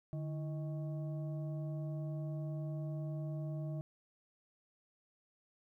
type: tone with frequency modulation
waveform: sine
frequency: 150 Hz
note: D3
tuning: 37 cents sharp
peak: -37 dBFS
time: 0.13-3.81 s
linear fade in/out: 0 ms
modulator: 478 Hz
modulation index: 0.52
effects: 13-bit